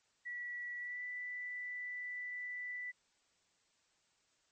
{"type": "tone with pitch glide", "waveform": "sine", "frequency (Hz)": [1944, 1979.1], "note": ["B6", "B6"], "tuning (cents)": [-28, 3], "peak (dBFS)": -40, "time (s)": [0.25, 2.92], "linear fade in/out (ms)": 20, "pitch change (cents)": 31, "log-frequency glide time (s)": [0.78, 1.03], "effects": ["white hiss -75 dBFS RMS until 4.51 s", "MP3 32 kbps"]}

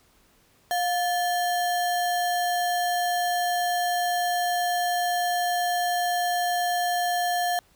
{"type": "tone with sample-and-hold", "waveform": "sine", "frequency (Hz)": 709, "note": "F5", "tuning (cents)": 26, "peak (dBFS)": -22, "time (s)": [0.71, 7.59], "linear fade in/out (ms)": 0, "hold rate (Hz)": 2450, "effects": ["pink hiss -61 dBFS RMS until 7.75 s"]}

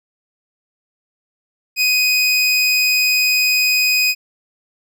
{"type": "tone", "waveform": "25% pulse", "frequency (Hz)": 2500, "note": "D#7", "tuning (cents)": 8, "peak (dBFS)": -9, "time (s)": [1.76, 4.15], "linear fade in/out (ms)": 50, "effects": []}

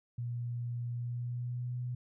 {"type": "tone with pitch glide", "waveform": "sine", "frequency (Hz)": [120, 123.59], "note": ["B2", "B2"], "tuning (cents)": [-49, 2], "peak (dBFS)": -34, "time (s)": [0.18, 1.95], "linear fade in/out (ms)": 5, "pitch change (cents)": 51, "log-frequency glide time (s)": [0.93, 1.78], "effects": []}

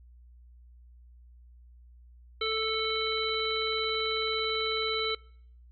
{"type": "harmonic tone", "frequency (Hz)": 440.9, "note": "A4", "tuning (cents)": 4, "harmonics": [1, 3, 5, 7, 9], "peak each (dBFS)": [-32, -34, -35, -36, -33], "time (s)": [2.41, 5.15], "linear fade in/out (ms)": 5, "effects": ["noise-tail reverb RT60 0.6 s tail -24 dB re dry", "added 60 Hz sine -51 dBFS peak until 5.71 s"]}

